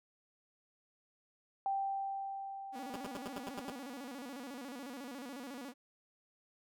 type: tone with exponential decay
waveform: sine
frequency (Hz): 784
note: G5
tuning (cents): 0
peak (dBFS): -31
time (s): 1.66-5.07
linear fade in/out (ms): 1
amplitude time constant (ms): 740
type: tone with vibrato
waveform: sawtooth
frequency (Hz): 261.6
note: C4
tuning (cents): 0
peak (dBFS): -40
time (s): 2.72-5.74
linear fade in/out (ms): 50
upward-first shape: square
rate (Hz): 14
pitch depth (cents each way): 130
type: tone bursts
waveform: 10% pulse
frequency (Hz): 200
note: G3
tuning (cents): +35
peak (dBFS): -32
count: 8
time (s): 2.94-3.702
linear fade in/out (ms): 0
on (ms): 20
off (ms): 86
effects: none